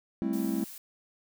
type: chord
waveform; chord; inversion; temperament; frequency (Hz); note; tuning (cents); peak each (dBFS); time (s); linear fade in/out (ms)
triangle; A minor seventh; third; just; 198 / 220 / 264 / 330; G3 / A3 / C4 / E4; +18 / 0 / +16 / +2; -31; 0.22-0.64; 0
type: noise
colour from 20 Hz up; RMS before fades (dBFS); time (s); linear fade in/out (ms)
blue; -45; 0.33-0.78; 2
effects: none